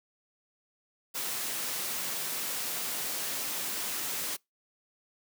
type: noise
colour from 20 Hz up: white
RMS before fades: -34 dBFS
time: 1.14-4.37 s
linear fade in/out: 20 ms
effects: noise-tail reverb RT60 0.2 s tail -26 dB re dry + high-pass 150 Hz 12 dB/octave